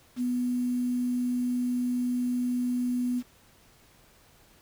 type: tone with quantisation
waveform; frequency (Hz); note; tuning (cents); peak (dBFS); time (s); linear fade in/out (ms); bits
sine; 246.9; B3; 0; -25; 0.16-3.23; 50; 8
effects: pink hiss -59 dBFS RMS until 4.61 s